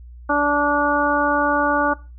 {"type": "harmonic tone", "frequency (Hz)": 290.6, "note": "D4", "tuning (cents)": -18, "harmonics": [1, 2, 3, 4, 5], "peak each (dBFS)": [-22, -22, -22, -22, -22], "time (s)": [0.29, 1.94], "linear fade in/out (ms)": 10, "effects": ["noise-tail reverb RT60 0.3 s tail -19 dB re dry", "added 60 Hz sine -37 dBFS peak until 2.18 s"]}